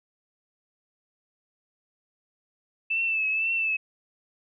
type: tone with vibrato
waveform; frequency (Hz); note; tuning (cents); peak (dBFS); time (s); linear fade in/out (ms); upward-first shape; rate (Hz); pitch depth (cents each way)
sine; 2637; E7; 0; -23; 2.9-3.77; 10; triangle; 2; 53
effects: none